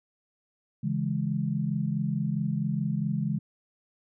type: chord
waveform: sine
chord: C# minor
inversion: none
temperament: equal with one note detuned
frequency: 140.2 / 164.81 / 207.7 Hz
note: C#3 / E3 / G#3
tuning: +20 / 0 / 0 cents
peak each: -30 dBFS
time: 0.83-3.39 s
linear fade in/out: 10 ms
effects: none